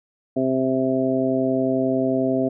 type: harmonic tone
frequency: 131.2 Hz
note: C3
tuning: 5 cents sharp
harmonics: 1 / 2 / 3 / 4 / 5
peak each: -32 / -21 / -25 / -28 / -24 dBFS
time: 0.36-2.49 s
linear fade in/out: 10 ms
effects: none